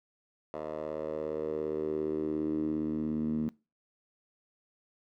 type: tone with band-pass filter sweep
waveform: 10% pulse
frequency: 77.3 Hz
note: D#2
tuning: 11 cents flat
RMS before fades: -33 dBFS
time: 0.54-3.49 s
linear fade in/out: 0 ms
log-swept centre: 670 to 220 Hz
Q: 4.4
effects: noise-tail reverb RT60 0.3 s tail -23 dB re dry